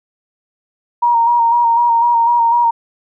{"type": "tone with vibrato", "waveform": "sine", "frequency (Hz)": 940, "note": "A#5", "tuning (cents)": 14, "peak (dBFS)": -9, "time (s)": [1.02, 2.71], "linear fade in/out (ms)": 10, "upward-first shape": "square", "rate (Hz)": 4, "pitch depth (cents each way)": 26, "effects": []}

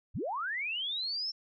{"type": "linear sweep", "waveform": "sine", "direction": "up", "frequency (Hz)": [36, 5430], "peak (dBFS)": -32, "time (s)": [0.14, 1.32], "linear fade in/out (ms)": 20, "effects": []}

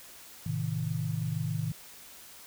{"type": "chord", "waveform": "sine", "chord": "A diminished", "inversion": "none", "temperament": "just", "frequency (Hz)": [110, 132, 158.4], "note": ["A2", "C3", "Eb3"], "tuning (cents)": [0, 16, 31], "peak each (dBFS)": [-34, -35, -32], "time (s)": [0.46, 1.72], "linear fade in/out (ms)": 5, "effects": ["white hiss -50 dBFS RMS until 2.46 s"]}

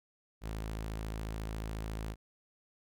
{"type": "tone", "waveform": "sawtooth", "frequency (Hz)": 54.1, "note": "A1", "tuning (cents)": -29, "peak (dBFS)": -33, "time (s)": [0.41, 2.16], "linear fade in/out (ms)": 50, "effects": []}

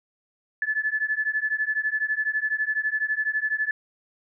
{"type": "beating tone pair", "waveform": "sine", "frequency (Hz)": [1725, 1737], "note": ["A6", "A6"], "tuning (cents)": [-35, -23], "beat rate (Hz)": 12, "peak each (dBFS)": -26, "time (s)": [0.62, 3.71], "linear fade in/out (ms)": 2, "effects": []}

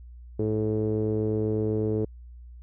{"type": "tone with low-pass filter", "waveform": "sawtooth", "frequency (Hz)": 108, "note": "A2", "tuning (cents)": -32, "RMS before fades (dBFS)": -26, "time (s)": [0.39, 2.05], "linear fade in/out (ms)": 5, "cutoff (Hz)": 410, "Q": 5.9, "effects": ["added 60 Hz sine -42 dBFS peak until 2.62 s"]}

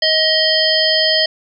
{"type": "harmonic tone", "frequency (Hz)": 630, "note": "D#5", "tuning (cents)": 21, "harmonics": [1, 3, 5, 7, 8], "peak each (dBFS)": [-18, -20, -18, -18, -17], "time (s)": [0.02, 1.26], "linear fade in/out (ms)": 5, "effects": []}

